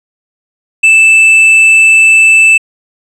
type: tone with hard clipping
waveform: triangle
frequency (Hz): 2639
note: E7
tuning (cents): +1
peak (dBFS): -3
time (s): 0.83-2.58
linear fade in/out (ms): 10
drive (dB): 7
effects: resampled to 32000 Hz